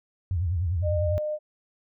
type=tone with vibrato; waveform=sine; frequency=87.31 Hz; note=F2; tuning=in tune; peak=-23 dBFS; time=0.31-1.18 s; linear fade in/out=0 ms; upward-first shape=sine; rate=10 Hz; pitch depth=170 cents each way
type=tone; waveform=sine; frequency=607 Hz; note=D#5; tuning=43 cents flat; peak=-26 dBFS; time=0.82-1.39 s; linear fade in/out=50 ms
effects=none